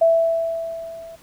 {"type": "tone with level ramp", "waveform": "sine", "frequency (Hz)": 661, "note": "E5", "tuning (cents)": 5, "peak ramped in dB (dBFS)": [-10, -36], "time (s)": [0.01, 1.16], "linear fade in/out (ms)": 10, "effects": ["pink hiss -51 dBFS RMS until 1.22 s"]}